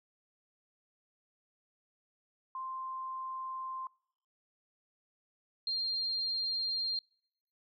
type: tone pair in turn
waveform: sine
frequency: 1046.5 / 4196 Hz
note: C6 / C8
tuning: 0 / +4 cents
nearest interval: 2 octaves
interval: 2404 cents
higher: second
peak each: -37 / -31 dBFS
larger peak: second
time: 2.55-3.87 / 5.67-6.99 s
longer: neither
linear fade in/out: 2 ms
effects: noise-tail reverb RT60 0.7 s tail -26 dB re dry